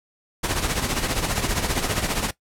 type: noise with tremolo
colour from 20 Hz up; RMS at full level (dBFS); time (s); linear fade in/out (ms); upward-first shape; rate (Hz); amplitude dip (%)
pink; -21; 0.43-2.31; 10; triangle; 15; 70
effects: noise-tail reverb RT60 0.1 s tail -18 dB re dry + low-pass 12000 Hz 12 dB/octave